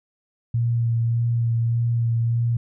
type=tone with vibrato; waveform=sine; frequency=116.8 Hz; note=A#2; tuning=4 cents sharp; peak=-18 dBFS; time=0.54-2.57 s; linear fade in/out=5 ms; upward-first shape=sine; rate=1.7 Hz; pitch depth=17 cents each way; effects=none